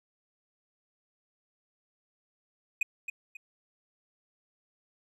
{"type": "tone with echo", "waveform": "triangle", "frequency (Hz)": 2499, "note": "D#7", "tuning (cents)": 7, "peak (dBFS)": -22, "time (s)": [2.81, 2.83], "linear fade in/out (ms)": 5, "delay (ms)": 270, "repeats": 2, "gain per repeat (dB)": -9, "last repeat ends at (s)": 3.37, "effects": []}